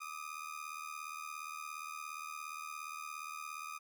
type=ring-modulated tone; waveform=30% pulse; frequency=1229 Hz; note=D#6; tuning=22 cents flat; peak=-37 dBFS; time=0-3.79 s; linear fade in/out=20 ms; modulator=38.6 Hz; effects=none